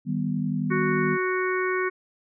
sine chord, Eb augmented, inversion none, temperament equal, 155.56 / 196 / 246.9 Hz, Eb3 / G3 / B3, 0 / 0 / 0 cents, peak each -28 dBFS, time 0.05-1.18 s, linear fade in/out 50 ms
harmonic tone, 370 Hz, F#4, in tune, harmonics 1 / 3 / 4 / 5 / 6, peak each -25 / -30 / -31 / -32 / -33 dBFS, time 0.7-1.9 s, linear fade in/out 20 ms
effects none

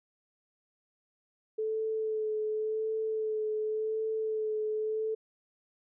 sine tone with vibrato, 434.8 Hz, A4, 21 cents flat, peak -29 dBFS, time 1.58-5.15 s, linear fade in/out 10 ms, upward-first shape sine, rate 0.9 Hz, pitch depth 20 cents each way, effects none

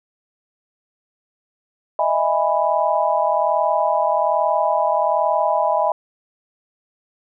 sine chord, E major seventh, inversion third, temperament just, 618.1 / 659.3 / 824.1 / 988.9 Hz, D#5 / E5 / G#5 / B5, -12 / 0 / -14 / +2 cents, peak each -21 dBFS, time 1.99-5.92 s, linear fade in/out 2 ms, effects none

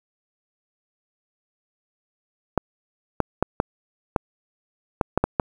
clicks, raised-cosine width 1 ms, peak -4 dBFS, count 9, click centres 2.577 / 3.203 / 3.426 / 3.601 / 4.162 / 5.012 / 5.176 / 5.24 / 5.398 s, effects 7-bit

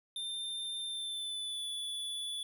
square tone with pitch glide, 3593 to 3447 Hz, A7 to A7, +36 to -36 cents, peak -37 dBFS, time 0.16-2.43 s, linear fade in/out 2 ms, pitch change -72 cents, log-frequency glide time 0.84-1.68 s, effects none

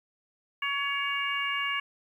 harmonic tone, 562 Hz, C#5, 24 cents sharp, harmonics 2 / 3 / 4 / 5, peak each -33 / -34 / -32 / -33 dBFS, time 0.62-1.8 s, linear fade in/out 5 ms, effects 10-bit

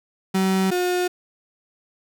35% pulse tone pair in turn, 190 / 359.6 Hz, F#3 / F#4, +46 / -49 cents, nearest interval major seventh, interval 1105 cents, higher second, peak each -16 / -18 dBFS, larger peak first, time 0.34-0.71 / 0.71-1.08 s, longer neither, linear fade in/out 10 ms, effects none

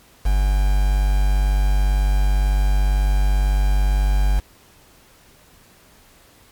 triangle tone with quantisation, 49 Hz, G1, in tune, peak -12 dBFS, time 0.25-4.4 s, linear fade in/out 10 ms, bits 5, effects pink hiss -51 dBFS RMS until 6.51 s + MP3 96 kbps

